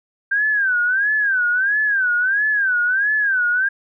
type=tone with vibrato; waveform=sine; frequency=1575 Hz; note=G6; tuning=8 cents sharp; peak=-15 dBFS; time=0.31-3.69 s; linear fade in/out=10 ms; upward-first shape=sine; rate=1.5 Hz; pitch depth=160 cents each way; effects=none